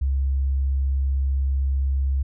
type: tone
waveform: sine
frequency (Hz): 67.8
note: C#2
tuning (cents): -38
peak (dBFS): -18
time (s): 0.01-2.23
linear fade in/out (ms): 10
effects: tanh soft clip ceiling -14 dBFS